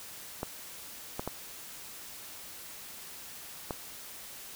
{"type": "clicks", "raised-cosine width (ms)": 1, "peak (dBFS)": -19, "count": 4, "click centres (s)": [0.431, 1.195, 1.276, 3.708], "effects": ["white hiss -46 dBFS RMS until 4.55 s"]}